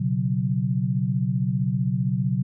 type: chord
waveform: sine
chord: B suspended second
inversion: none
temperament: just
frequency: 123.47 / 138.9 / 185.21 Hz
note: B2 / C#3 / F#3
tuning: 0 / +4 / +2 cents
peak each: -25 dBFS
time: 0-2.43 s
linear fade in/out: 10 ms
effects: none